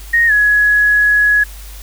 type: tone with pitch glide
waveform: sine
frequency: 1864.7 to 1680.6 Hz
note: A#6 to G#6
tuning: 0 to +20 cents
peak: -8 dBFS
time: 0.13-1.44 s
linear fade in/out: 10 ms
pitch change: -180 cents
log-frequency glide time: 0.27-0.32 s
effects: added 50 Hz sine -30 dBFS peak until 1.82 s + white hiss -38 dBFS RMS until 1.82 s